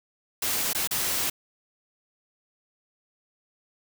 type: noise with dropouts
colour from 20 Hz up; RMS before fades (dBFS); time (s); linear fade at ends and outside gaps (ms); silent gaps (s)
white; -27; 0.42-1.3; 5; 0.732-0.748 / 0.874-0.909
effects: none

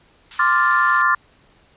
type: high-pass noise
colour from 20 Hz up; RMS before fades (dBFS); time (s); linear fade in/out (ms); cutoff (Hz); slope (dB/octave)
white; -35; 0.31-1.02; 2; 930; 48
type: chord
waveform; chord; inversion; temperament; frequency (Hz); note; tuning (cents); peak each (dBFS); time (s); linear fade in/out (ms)
sine; D minor seventh; third; equal; 1046.5 / 1174.7 / 1396.9 / 1760; C6 / D6 / F6 / A6; 0 / 0 / 0 / 0; -19; 0.39-1.15; 5
effects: pink hiss -55 dBFS RMS until 1.76 s + resampled to 8000 Hz

